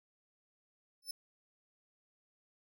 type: tone with exponential growth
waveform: sawtooth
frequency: 5280 Hz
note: E8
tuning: 2 cents sharp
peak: -32 dBFS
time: 1.02-1.11 s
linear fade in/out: 5 ms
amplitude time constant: 18 ms
effects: none